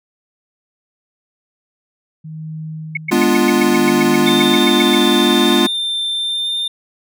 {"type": "tone with tremolo", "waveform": "sine", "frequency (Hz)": 157.3, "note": "D#3", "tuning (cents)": 19, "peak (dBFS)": -24, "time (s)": [2.24, 4.57], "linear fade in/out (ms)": 10, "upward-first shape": "sine", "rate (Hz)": 0.65, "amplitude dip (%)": 85}
{"type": "tone bursts", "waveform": "sine", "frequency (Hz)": 2202, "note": "C#7", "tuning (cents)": -12, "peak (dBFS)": -16, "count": 16, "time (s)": [2.95, 4.952], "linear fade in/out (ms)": 5, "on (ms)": 22, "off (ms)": 110}
{"type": "chord", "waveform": "square", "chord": "G# diminished seventh", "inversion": "none", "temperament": "equal", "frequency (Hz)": [207.7, 246.9, 293.7, 349.2], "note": ["G#3", "B3", "D4", "F4"], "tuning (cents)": [0, 0, 0, 0], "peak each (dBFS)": [-19, -17, -19, -16], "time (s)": [3.11, 5.67], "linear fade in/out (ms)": 10}
{"type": "tone with vibrato", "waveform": "triangle", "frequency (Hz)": 3589, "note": "A7", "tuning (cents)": 34, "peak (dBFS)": -16, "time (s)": [4.26, 6.68], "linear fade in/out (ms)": 5, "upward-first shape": "sine", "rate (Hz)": 0.97, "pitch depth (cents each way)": 9}
{"effects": []}